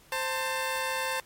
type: tone pair together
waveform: 15% pulse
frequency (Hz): 523.3 / 892.5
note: C5 / A5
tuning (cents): 0 / +24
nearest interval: major sixth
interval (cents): 924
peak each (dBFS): -25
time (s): 0.12-1.2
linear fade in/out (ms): 2
effects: pink hiss -57 dBFS RMS until 1.25 s + MP3 64 kbps